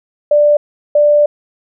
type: tone bursts at uneven times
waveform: sine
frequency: 590 Hz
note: D5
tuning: 8 cents sharp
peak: -6 dBFS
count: 2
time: 0.31-0.57 / 0.95-1.26 s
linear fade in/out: 5 ms
effects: none